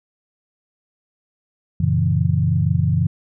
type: chord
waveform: sine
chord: F# dominant seventh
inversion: none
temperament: equal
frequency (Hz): 92.5 / 116.54 / 138.59 / 164.81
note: F#2 / A#2 / C#3 / E3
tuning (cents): 0 / 0 / 0 / 0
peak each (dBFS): -20 / -22 / -20 / -20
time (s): 1.8-3.07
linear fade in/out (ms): 5
effects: none